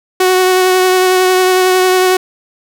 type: tone with vibrato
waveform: sawtooth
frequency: 370 Hz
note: F#4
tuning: in tune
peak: -4 dBFS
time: 0.2-2.17 s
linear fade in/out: 5 ms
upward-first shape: triangle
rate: 11 Hz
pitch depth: 17 cents each way
effects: none